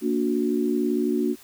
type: chord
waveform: sine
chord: Bb augmented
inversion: none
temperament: just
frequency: 233.1 / 291.4 / 364.2 Hz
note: Bb3 / D4 / F#4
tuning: 0 / -13 / -27 cents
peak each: -25 dBFS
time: 0.01-1.36 s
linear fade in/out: 50 ms
effects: white hiss -50 dBFS RMS until 1.43 s